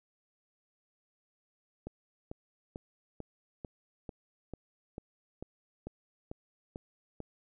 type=click train; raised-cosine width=2 ms; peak=-27 dBFS; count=13; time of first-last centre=1.87-7.203 s; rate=2.25 Hz; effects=none